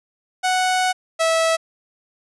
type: tone pair in turn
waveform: sawtooth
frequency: 740 / 652.3 Hz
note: F#5 / E5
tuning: 0 / -18 cents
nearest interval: major second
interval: 218 cents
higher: first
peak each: -13 / -12 dBFS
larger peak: second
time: 0.43-0.93 / 1.19-1.57 s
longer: first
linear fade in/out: 20 ms
effects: resampled to 24000 Hz